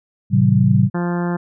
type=chord; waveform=sine; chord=A diminished seventh; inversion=none; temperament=just; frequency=110 / 132 / 158.4 / 190.08 Hz; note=A2 / C3 / Eb3 / Gb3; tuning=0 / +16 / +31 / +47 cents; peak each=-16 / -15 / -21 / -15 dBFS; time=0.3-0.9 s; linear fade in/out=50 ms
type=harmonic tone; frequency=174.61 Hz; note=F3; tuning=in tune; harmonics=1 / 2 / 3 / 4 / 5 / 6 / 7 / 8 / 9 / 10; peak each=-19 / -25 / -32 / -32 / -32 / -34 / -38 / -36 / -37 / -39 dBFS; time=0.94-1.37 s; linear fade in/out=10 ms
effects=none